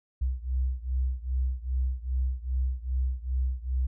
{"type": "beating tone pair", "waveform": "sine", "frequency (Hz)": [63, 65.5], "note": ["B1", "C2"], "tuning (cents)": [35, 2], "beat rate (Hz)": 2.5, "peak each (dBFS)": [-28, -30], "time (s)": [0.21, 3.87], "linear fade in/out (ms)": 10, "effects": []}